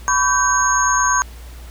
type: tone cluster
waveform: sine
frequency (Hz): 1003 / 1132 / 1551 / 6550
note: B5 / C#6 / G6 / G#8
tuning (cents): +26 / +36 / -19 / -25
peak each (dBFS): -19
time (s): 0.08-1.22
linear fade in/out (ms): 0
effects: added 60 Hz sine -34 dBFS peak until 1.7 s + pink hiss -44 dBFS RMS until 1.7 s